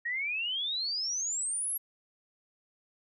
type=exponential sweep; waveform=sine; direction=up; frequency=1854 to 11580 Hz; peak=-30 dBFS; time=0.05-1.78 s; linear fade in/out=10 ms; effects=none